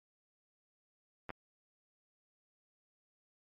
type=clicks; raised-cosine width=0.5 ms; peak=-26 dBFS; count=2; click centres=1.293 / 1.304 s; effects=MP3 32 kbps